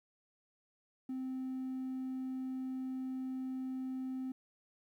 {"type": "tone", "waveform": "triangle", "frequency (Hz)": 260, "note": "C4", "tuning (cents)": -11, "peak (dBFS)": -34, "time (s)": [1.09, 4.32], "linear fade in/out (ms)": 5, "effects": ["tanh soft clip ceiling -32 dBFS", "12-bit"]}